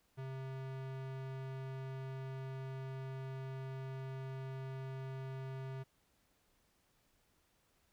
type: tone with low-pass filter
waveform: square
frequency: 132.7 Hz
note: C3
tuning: 25 cents sharp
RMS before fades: -44 dBFS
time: 0.17-5.84 s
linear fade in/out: 20 ms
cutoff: 2900 Hz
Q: 0.57
effects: pink hiss -75 dBFS RMS until 7.92 s